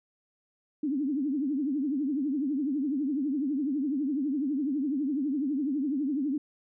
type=tone with vibrato; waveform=sine; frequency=281.5 Hz; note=C#4; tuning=27 cents sharp; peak=-26 dBFS; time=0.83-6.38 s; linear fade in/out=5 ms; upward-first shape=triangle; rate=12 Hz; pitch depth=210 cents each way; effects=none